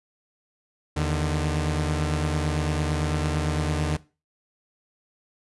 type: tone pair together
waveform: sawtooth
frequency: 79.41 / 149.9 Hz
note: D#2 / D3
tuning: +36 / +36 cents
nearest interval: major seventh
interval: 1100 cents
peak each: -22 dBFS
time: 0.96-3.97 s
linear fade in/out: 10 ms
effects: noise-tail reverb RT60 0.3 s tail -18 dB re dry + resampled to 24000 Hz